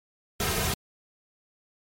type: noise with comb filter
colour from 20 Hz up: pink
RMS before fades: -27 dBFS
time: 0.4-0.74 s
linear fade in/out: 2 ms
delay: 3.5 ms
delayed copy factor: -1
effects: MP3 64 kbps